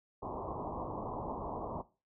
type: low-pass noise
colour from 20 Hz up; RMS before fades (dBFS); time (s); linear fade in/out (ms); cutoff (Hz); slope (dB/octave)
white; -40; 0.22-1.82; 10; 1100; 96
effects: noise-tail reverb RT60 0.3 s tail -17 dB re dry